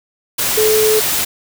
sine tone in noise, 432.4 Hz, A4, 30 cents flat, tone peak -11 dBFS, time 0.57-1 s, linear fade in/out 10 ms, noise white, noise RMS -17 dBFS, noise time 0.38-1.25 s, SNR +3 dB, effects none

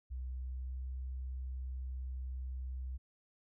sine tone with pitch glide, 63.5 to 64.27 Hz, B1 to C2, +49 to -30 cents, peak -38 dBFS, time 0.1-2.98 s, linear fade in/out 20 ms, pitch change +21 cents, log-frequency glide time 0.31-0.87 s, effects none

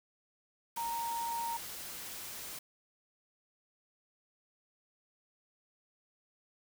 sine tone in noise, 930 Hz, A#5, 4 cents flat, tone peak -34 dBFS, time 0.77-1.57 s, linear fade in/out 5 ms, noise white, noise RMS -44 dBFS, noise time 0.76-2.59 s, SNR +7 dB, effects none

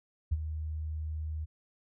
sine tone with ADSR envelope, 77.78 Hz, D#2, in tune, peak -23 dBFS, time 0.31-1.46 s, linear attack 15 ms, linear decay 37 ms, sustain -10 dB, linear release 24 ms, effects none

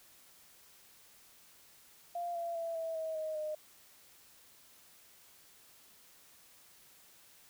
sine tone with pitch steps, 695 / 680.7 / 666.7 / 653 / 639.5 / 626.4 / 613.5 Hz, F5 / F5 / E5 / E5 / D#5 / D#5 / D#5, -9 / -45 / +19 / -17 / +47 / +11 / -25 cents, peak -35 dBFS, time 2.15-3.55 s, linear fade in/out 5 ms, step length 200 ms, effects white hiss -61 dBFS RMS until 7.49 s

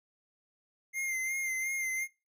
square tone with vibrato, 2100 Hz, C7, 6 cents sharp, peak -32 dBFS, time 0.93-2.08 s, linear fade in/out 50 ms, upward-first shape sine, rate 2.8 Hz, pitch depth 36 cents each way, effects noise-tail reverb RT60 0.3 s tail -24 dB re dry

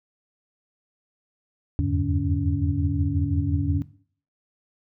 sine tone cluster, 81.8 / 87.5 / 100.6 / 144 / 283.1 Hz, E2 / F2 / G2 / D3 / C#4, -13 / +4 / +45 / -34 / +37 cents, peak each -27 dBFS, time 1.79-3.82 s, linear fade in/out 0 ms, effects noise-tail reverb RT60 0.5 s tail -18 dB re dry

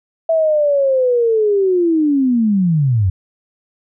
sine linear sweep, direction down, 659.3 to 87.31 Hz, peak -11 dBFS, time 0.29-3.1 s, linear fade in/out 5 ms, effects none

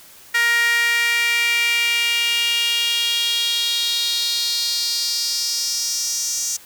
sawtooth tone with high-pass filter sweep, 469.7 Hz, A#4, 13 cents sharp, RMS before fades -20 dBFS, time 0.34-6.57 s, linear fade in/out 10 ms, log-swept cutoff 1800 to 6300 Hz, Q 4.5, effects white hiss -45 dBFS RMS until 6.65 s

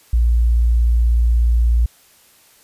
sine tone, 58.27 Hz, A#1, in tune, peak -11 dBFS, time 0.13-1.86 s, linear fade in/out 5 ms, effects white hiss -51 dBFS RMS until 2.63 s + resampled to 32000 Hz

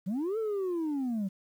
sine linear two-way sweep, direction up then down, 169.5 to 453.3 to 184.5 Hz, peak -26 dBFS, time 0.06-1.29 s, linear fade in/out 20 ms, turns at 0.38 s, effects tanh soft clip ceiling -28 dBFS + 10-bit

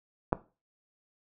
clicks, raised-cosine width 1 ms, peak -21 / -9 dBFS, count 2, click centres 0.323 / 0.329 s, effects noise-tail reverb RT60 0.3 s tail -17 dB re dry

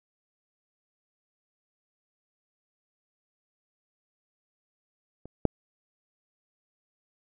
clicks, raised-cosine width 2 ms, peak -29 / -7 dBFS, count 2, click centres 5.256 / 5.453 s, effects none

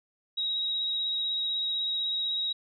sine tone with vibrato, 3816 Hz, A#7, 40 cents sharp, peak -27 dBFS, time 0.37-2.53 s, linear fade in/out 10 ms, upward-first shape triangle, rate 16 Hz, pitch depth 21 cents each way, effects none

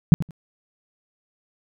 sine tone with echo, 160 Hz, D#3, 49 cents sharp, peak -5 dBFS, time 0.12-0.14 s, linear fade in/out 0 ms, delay 84 ms, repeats 2, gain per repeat -15 dB, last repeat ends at 0.308 s, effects none

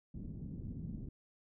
white low-pass noise, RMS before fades -44 dBFS, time 0.14-1.09 s, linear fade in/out 5 ms, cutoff 230 Hz, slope 24 dB/octave, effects none

